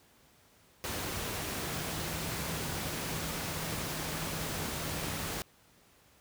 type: tone in noise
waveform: sine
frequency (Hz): 160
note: D#3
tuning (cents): +49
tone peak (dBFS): -43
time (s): 1.67-5.28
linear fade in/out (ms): 0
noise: pink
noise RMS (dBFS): -36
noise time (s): 0.84-5.42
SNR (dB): -10
effects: pink hiss -63 dBFS RMS until 6.2 s + high-pass 60 Hz 12 dB/octave